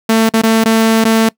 sawtooth tone with dropouts, 223.6 Hz, A3, 28 cents sharp, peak -4 dBFS, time 0.09-1.29 s, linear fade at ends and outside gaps 5 ms, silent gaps 0.292-0.337 / 0.417-0.434 / 0.64-0.656 / 1.042-1.05 s, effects noise-tail reverb RT60 0.1 s tail -23 dB re dry

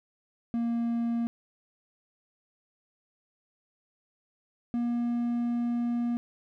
triangle tone pair in turn, 233.8 / 238.2 Hz, A#3 / A#3, +5 / +38 cents, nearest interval unison, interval 33 cents, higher second, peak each -24 dBFS, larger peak neither, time 0.54-1.27 / 4.74-6.17 s, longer second, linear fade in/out 0 ms, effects none

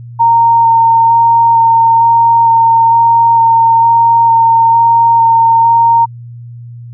sine tone with vibrato, 920 Hz, A#5, 23 cents flat, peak -4 dBFS, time 0.19-6.06 s, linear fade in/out 20 ms, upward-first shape square, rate 1.1 Hz, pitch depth 9 cents each way, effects added 119 Hz sine -26 dBFS peak until 6.93 s

